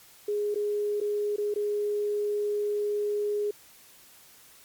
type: tone with dropouts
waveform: sine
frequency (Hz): 415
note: G#4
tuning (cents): -1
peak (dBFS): -25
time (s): 0.28-3.51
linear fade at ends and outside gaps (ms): 5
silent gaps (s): 0.545-0.556 / 1.003-1.012 / 1.362-1.381 / 1.541-1.559
effects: white hiss -54 dBFS RMS until 4.64 s + MP3 96 kbps